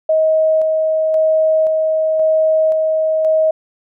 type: tone with tremolo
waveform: sine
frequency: 632 Hz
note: D#5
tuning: 27 cents sharp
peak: -10 dBFS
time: 0.09-3.51 s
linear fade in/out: 5 ms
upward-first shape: square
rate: 0.95 Hz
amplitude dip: 25%
effects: none